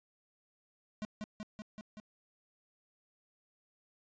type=tone with echo; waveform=square; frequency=213 Hz; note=G#3; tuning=44 cents sharp; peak=-37 dBFS; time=1.02-1.05 s; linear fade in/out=0 ms; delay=190 ms; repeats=5; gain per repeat=-2 dB; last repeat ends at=2 s; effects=resampled to 16000 Hz